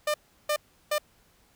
sawtooth tone bursts, 600 Hz, D5, 37 cents sharp, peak -20 dBFS, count 3, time 0.07-0.983 s, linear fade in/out 5 ms, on 71 ms, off 350 ms, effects pink hiss -63 dBFS RMS until 1.55 s

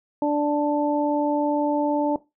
harmonic tone, 293.7 Hz, D4, in tune, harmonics 1 / 2 / 3, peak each -21 / -24 / -26 dBFS, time 0.22-2.16 s, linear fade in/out 2 ms, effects noise-tail reverb RT60 0.2 s tail -17 dB re dry

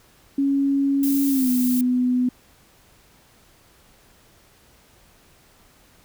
sine tone with pitch glide, 277.2 to 249.8 Hz, C#4 to B3, 0 to +20 cents, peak -17 dBFS, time 0.38-2.29 s, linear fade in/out 5 ms, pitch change -180 cents, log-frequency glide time 1.29-1.5 s
violet noise, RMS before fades -29 dBFS, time 1.03-1.81 s, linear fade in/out 2 ms
effects pink hiss -55 dBFS RMS until 6.04 s

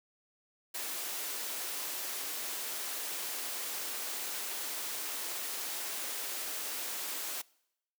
white high-pass noise, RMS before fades -38 dBFS, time 0.74-7.42 s, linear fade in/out 10 ms, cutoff 270 Hz, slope 24 dB/octave, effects noise-tail reverb RT60 0.8 s tail -24 dB re dry

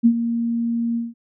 sine tone with ADSR envelope, 233.1 Hz, A#3, in tune, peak -8 dBFS, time 0.03-1.14 s, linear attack 28 ms, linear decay 71 ms, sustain -11 dB, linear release 180 ms, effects none

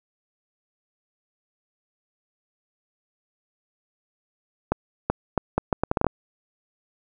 accelerating click train, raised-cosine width 1 ms, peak -6 dBFS, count 11, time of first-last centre 4.72-6.067 s, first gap 380 ms, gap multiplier 0.73, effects none

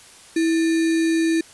sine tone with sample-and-hold, 326.5 Hz, E4, 17 cents flat, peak -16 dBFS, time 0.36-1.41 s, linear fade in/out 5 ms, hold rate 2100 Hz, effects white hiss -46 dBFS RMS until 1.53 s + resampled to 24000 Hz

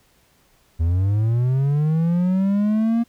triangle linear sweep, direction up, 79.2 to 235.6 Hz, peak -14 dBFS, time 0.79-3.04 s, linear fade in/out 20 ms, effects pink hiss -59 dBFS RMS until 3.08 s

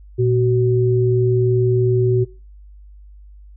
sine tone pair together, 118.2 / 375.3 Hz, A#2 / F#4, +24 / +25 cents, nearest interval octave + minor sixth, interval 2001 cents, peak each -16 dBFS, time 0.18-2.25 s, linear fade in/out 20 ms, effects noise-tail reverb RT60 0.3 s tail -18 dB re dry + added 50 Hz sine -39 dBFS peak until 3.56 s

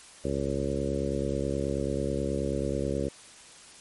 harmonic tone with a mistuned harmonic, 69.3 Hz, C#2, in tune, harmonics 1 / 2 / 3 / 4 / 5 / 6 / 7 / 8, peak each -35 / -35 / -35 / -35 / -35 / -35 / -35 / -35 dBFS, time 0.24-3.09 s, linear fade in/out 10 ms, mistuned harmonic 1, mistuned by +18 cents, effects white hiss -50 dBFS RMS until 3.8 s + MP3 48 kbps

